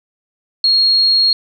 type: tone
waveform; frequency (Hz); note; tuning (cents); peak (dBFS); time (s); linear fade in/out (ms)
sine; 4281; C8; +39; -9; 0.64-1.33; 2
effects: none

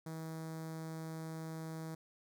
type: tone with notch filter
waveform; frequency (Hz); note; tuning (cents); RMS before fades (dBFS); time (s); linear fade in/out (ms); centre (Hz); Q
sawtooth; 160.7; E3; -44; -44; 0.06-1.95; 5; 2800; 0.93
effects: none

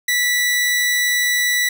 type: tone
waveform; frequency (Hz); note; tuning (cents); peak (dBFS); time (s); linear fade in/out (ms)
sawtooth; 1963; B6; -11; -12; 0.08-1.69; 5
effects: none

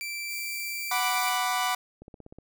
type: tone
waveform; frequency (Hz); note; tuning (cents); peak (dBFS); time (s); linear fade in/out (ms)
sawtooth; 2340; D7; -7; -29; 0.01-1.29; 0
type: high-pass noise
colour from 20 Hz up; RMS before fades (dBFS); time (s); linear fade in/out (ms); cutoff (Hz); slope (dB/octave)
white; -40; 0.27-1.39; 50; 8100; 24
type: chord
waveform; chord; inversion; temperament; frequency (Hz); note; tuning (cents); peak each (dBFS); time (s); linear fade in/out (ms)
sawtooth; B minor; second; equal; 740 / 987.8 / 1174.7; F#5 / B5 / D6; 0 / 0 / 0; -25 / -26 / -27; 0.91-1.75; 5
type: click train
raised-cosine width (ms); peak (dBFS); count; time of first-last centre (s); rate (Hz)
2; -32; 7; 2.02-2.386; 16.4
effects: none

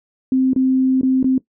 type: tone with dropouts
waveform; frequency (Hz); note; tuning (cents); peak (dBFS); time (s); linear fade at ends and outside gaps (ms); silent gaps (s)
sine; 260.9; C4; -5; -12; 0.32-1.38; 2; 0.533-0.561 / 1.012-1.031 / 1.229-1.243
effects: noise-tail reverb RT60 0.1 s tail -18 dB re dry

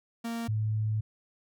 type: tone pair in turn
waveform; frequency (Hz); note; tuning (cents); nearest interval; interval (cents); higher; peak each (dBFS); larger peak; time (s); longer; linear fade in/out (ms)
45% pulse / sine; 231.5 / 108.19; A#3 / A2; -12 / -29; octave + minor second; 1317; first; -32 / -26; second; 0.24-0.48 / 0.48-1.01; second; 10
effects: none

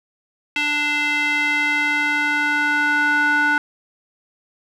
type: tone with band-pass filter sweep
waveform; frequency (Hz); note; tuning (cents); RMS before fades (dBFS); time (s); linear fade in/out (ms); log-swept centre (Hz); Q
square; 294.6; D4; +6; -19; 0.56-3.58; 2; 2500 to 1400; 3.6
effects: none

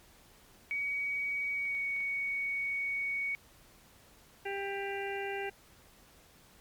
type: tone with pitch glide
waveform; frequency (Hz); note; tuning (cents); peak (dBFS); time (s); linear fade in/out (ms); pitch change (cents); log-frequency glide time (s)
sine; 2258 to 2233; C#7 to C#7; +31 to +12; -31; 0.71-3.35; 0; -19; 1.52-1.84
type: clicks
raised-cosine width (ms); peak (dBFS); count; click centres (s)
0.3; -38; 4; 1.654 / 1.75 / 1.964 / 2.005
type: harmonic tone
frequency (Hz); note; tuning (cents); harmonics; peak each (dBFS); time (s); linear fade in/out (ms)
396.2; G4; +18; 1 / 2 / 4 / 5 / 6 / 7; -37 / -40 / -43 / -44 / -45 / -45; 4.45-5.5; 10
effects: pink hiss -60 dBFS RMS until 6.6 s + MP3 96 kbps

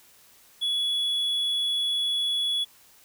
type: tone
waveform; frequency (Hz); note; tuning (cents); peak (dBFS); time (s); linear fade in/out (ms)
triangle; 3387; G#7; +33; -22; 0.61-2.65; 20
effects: white hiss -56 dBFS RMS until 3.04 s

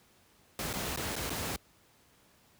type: noise with dropouts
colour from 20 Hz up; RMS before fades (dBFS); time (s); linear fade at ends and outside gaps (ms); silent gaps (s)
pink; -35; 0.59-1.56; 1; 0.73-0.737 / 0.961-0.973 / 1.156-1.163 / 1.296-1.303
effects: pink hiss -64 dBFS RMS until 2.59 s + high-pass 60 Hz 12 dB/octave

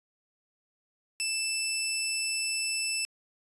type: tone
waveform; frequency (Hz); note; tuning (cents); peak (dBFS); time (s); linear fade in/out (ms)
15% pulse; 2645; E7; +5; -21; 1.2-3.05; 0
effects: resampled to 24000 Hz

